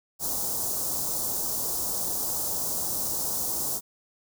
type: band-stop noise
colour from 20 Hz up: white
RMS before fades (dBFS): -29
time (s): 0.19-3.81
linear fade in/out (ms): 50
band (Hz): 1000 to 5300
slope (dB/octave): 24
effects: none